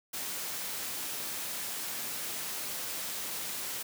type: high-pass noise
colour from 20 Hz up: white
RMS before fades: -37 dBFS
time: 0.13-3.83 s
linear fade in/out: 10 ms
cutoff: 120 Hz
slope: 12 dB/octave
effects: none